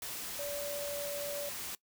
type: tone in noise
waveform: sine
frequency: 576 Hz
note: D5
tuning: 34 cents flat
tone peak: -37 dBFS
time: 0.39-1.49 s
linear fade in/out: 2 ms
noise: white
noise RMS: -41 dBFS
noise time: 0.02-1.75 s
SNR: +1 dB
effects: noise-tail reverb RT60 0.1 s tail -21 dB re dry